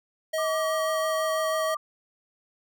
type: tone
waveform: square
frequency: 635 Hz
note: D#5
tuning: 35 cents sharp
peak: -26 dBFS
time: 0.33-1.75 s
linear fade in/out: 10 ms
type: tone with vibrato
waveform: sine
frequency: 1166 Hz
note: D6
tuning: 13 cents flat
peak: -29 dBFS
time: 0.38-1.77 s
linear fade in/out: 5 ms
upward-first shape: sine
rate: 6.1 Hz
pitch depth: 47 cents each way
effects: none